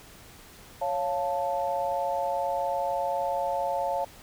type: chord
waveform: sine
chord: Db augmented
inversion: none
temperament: equal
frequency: 554.4 / 698.5 / 880 Hz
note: Db5 / F5 / A5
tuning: 0 / 0 / 0 cents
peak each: -30 dBFS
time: 0.81-4.05 s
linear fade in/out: 10 ms
effects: pink hiss -50 dBFS RMS until 4.22 s